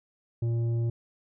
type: tone with tanh clipping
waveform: triangle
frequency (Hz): 116.54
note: A#2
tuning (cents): 0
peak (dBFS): -26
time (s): 0.42-0.9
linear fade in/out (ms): 5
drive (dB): 12
effects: none